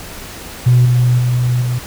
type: tone with level steps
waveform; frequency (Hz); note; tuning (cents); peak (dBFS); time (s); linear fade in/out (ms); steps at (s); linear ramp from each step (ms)
sine; 123.47; B2; 0; -5 / -8 / -11 / -14; 0.66-1.79; 10; 0.85 / 1.18 / 1.61; 10
effects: tanh soft clip ceiling -3 dBFS + pink hiss -31 dBFS RMS until 1.86 s